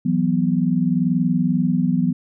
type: chord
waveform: sine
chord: E suspended second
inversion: none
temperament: just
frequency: 164.81 / 185.42 / 247.2 Hz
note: E3 / F#3 / B3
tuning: 0 / +4 / +2 cents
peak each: -21 / -20 / -20 dBFS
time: 0.05-2.13 s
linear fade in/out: 10 ms
effects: none